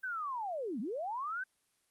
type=linear two-way sweep; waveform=sine; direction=down then up; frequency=1570 to 190 to 1570 Hz; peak=-35 dBFS; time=0.03-1.44 s; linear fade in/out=10 ms; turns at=0.8 s; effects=white hiss -75 dBFS RMS until 1.9 s + Opus 24 kbps